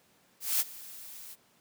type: noise with ADSR envelope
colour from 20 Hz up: blue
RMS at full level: -26 dBFS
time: 0.4-1.36 s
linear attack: 200 ms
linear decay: 34 ms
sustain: -20 dB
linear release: 34 ms
effects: pink hiss -65 dBFS RMS until 1.6 s + high-pass 150 Hz 12 dB/octave